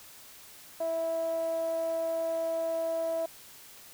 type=tone with band-pass filter; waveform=sawtooth; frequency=328.2 Hz; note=E4; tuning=8 cents flat; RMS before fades=-31 dBFS; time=0.8-3.26 s; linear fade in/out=5 ms; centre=660 Hz; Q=7.5; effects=white hiss -51 dBFS RMS until 3.93 s